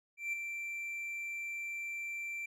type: tone with ADSR envelope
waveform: triangle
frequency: 2349 Hz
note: D7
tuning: in tune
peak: -30 dBFS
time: 0.17-2.46 s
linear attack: 160 ms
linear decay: 8 ms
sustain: -6 dB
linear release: 6 ms
effects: none